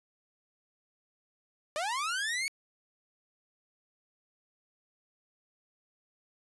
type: linear sweep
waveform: sawtooth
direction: up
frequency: 578 to 2248 Hz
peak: -27 dBFS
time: 1.76-2.48 s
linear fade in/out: 0 ms
effects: resampled to 24000 Hz